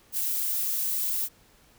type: noise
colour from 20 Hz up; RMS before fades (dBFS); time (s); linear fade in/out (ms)
violet; -28; 0.12-1.29; 50
effects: pink hiss -59 dBFS RMS until 1.78 s